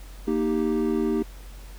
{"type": "chord", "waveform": "triangle", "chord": "Eb major", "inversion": "second", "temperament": "equal", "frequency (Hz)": [233.1, 311.1, 392], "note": ["Bb3", "Eb4", "G4"], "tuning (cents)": [0, 0, 0], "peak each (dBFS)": -24, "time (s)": [0.27, 1.23], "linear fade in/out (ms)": 10, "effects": ["added 46 Hz sine -39 dBFS peak until 1.78 s", "pink hiss -50 dBFS RMS until 1.78 s"]}